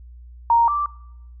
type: tone pair in turn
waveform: sine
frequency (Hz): 932.3 / 1170.9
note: A#5 / D6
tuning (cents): 0 / -6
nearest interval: major third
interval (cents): 394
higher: second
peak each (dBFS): -12 / -19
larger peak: first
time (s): 0.5-0.68 / 0.68-0.86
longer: neither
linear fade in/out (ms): 2
effects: noise-tail reverb RT60 0.8 s tail -21 dB re dry + added 60 Hz sine -39 dBFS peak until 1.4 s